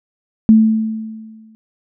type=tone with exponential decay; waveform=sine; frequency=220 Hz; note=A3; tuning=in tune; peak=-3 dBFS; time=0.49-1.55 s; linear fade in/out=0 ms; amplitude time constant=230 ms; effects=none